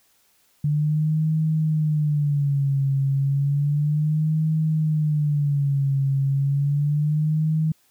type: tone with vibrato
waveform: sine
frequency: 146.83 Hz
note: D3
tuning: in tune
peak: -18 dBFS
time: 0.64-7.72 s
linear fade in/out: 5 ms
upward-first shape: sine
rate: 0.32 Hz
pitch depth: 120 cents each way
effects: white hiss -62 dBFS RMS until 7.9 s